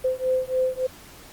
sine beating tone pair, 513 / 516.5 Hz, C5 / C5, -34 / -22 cents, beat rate 3.5 Hz, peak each -24 dBFS, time 0.04-0.87 s, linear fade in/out 10 ms, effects pink hiss -46 dBFS RMS until 1.32 s + Opus 32 kbps

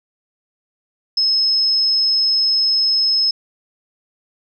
sine tone, 5180 Hz, E8, 31 cents flat, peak -13 dBFS, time 1.17-3.31 s, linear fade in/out 5 ms, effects none

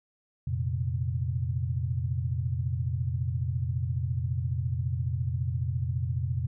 sine chord, F suspended fourth, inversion none, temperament just, 87.31 / 116.41 / 130.96 Hz, F2 / Bb2 / C3, 0 / -2 / +2 cents, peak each -31 dBFS, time 0.47-6.47 s, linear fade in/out 5 ms, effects none

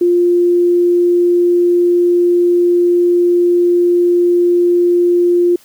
sine tone, 350.5 Hz, F4, 6 cents sharp, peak -8 dBFS, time 0.01-5.56 s, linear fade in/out 5 ms, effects white hiss -47 dBFS RMS until 5.64 s

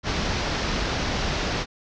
pink low-pass noise, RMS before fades -26 dBFS, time 0.03-1.66 s, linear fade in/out 50 ms, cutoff 6000 Hz, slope 48 dB/octave, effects none

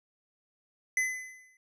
square tone with exponential decay, 2024 Hz, B6, 42 cents sharp, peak -24 dBFS, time 0.97-1.57 s, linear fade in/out 2 ms, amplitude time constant 130 ms, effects low-pass 11000 Hz 12 dB/octave

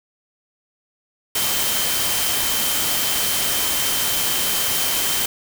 sine tone in noise, 3113 Hz, G7, 13 cents flat, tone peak -28 dBFS, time 1.35-5.26 s, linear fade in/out 5 ms, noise white, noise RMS -21 dBFS, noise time 1.35-5.26 s, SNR -10 dB, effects none

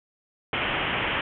white low-pass noise, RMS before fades -27 dBFS, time 0.53-1.21 s, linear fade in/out 2 ms, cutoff 3200 Hz, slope 96 dB/octave, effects none

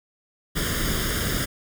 pink noise with comb filter, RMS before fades -25 dBFS, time 0.55-1.46 s, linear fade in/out 20 ms, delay 0.59 ms, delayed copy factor +0.75, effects none

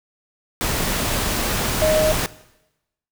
sine tone in noise, 622.3 Hz, D#5, in tune, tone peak -15 dBFS, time 1.82-2.12 s, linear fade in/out 0 ms, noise pink, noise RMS -22 dBFS, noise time 0.61-2.26 s, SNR +4 dB, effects noise-tail reverb RT60 0.9 s tail -18 dB re dry

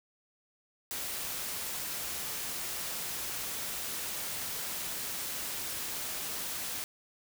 white noise, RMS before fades -37 dBFS, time 0.91-6.84 s, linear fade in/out 0 ms, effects none

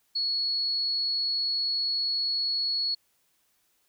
sine tone, 4365 Hz, C#8, 28 cents flat, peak -25 dBFS, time 0.15-2.95 s, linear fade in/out 10 ms, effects white hiss -70 dBFS RMS until 3.88 s

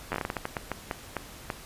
slowing click train, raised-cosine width 0.5 ms, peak -14 dBFS, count 15, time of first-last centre 0.12-1.502 s, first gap 10 ms, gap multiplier 1.31, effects pink hiss -46 dBFS RMS until 1.65 s + resampled to 32000 Hz

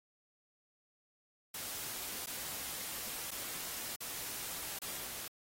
white noise with dropouts, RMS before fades -42 dBFS, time 1.54-5.28 s, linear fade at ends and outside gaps 5 ms, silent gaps 2.261-2.27 / 3.308-3.314 / 3.961-4.004 / 4.789-4.817 s, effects AAC 48 kbps

